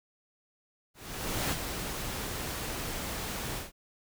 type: noise with ADSR envelope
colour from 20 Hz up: pink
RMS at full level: -30 dBFS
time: 0.94-3.72 s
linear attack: 570 ms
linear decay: 50 ms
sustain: -6 dB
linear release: 160 ms
effects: none